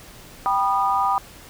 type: chord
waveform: sine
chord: G augmented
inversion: none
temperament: just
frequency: 784 / 980 / 1225 Hz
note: G5 / B5 / D#6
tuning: 0 / -14 / -27 cents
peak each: -22 dBFS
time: 0.46-1.18 s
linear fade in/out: 0 ms
effects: pink hiss -44 dBFS RMS until 1.49 s